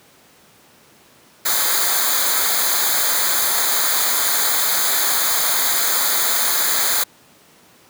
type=noise with comb filter; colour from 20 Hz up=white; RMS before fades=-18 dBFS; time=1.45-7.04 s; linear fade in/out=10 ms; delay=0.36 ms; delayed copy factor=-0.85; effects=pink hiss -50 dBFS RMS until 7.89 s + high-pass 150 Hz 12 dB/octave